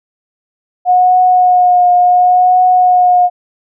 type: tone with vibrato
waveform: sine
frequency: 724 Hz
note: F#5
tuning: 38 cents flat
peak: -5 dBFS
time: 0.85-3.3 s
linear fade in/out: 50 ms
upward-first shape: triangle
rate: 0.7 Hz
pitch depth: 25 cents each way
effects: none